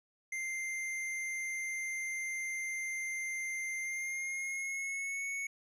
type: tone with pitch glide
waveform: square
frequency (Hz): 2093 to 2215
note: C7 to C#7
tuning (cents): 0 to -2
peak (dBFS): -36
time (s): 0.32-5.47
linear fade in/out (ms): 5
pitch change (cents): +98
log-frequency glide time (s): 3.8-5.25
effects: low-pass 11000 Hz 12 dB/octave